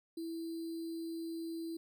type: tone with sample-and-hold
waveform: sine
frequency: 329.6 Hz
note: E4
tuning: in tune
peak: -38 dBFS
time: 0.17-1.77 s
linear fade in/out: 5 ms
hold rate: 4410 Hz
effects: none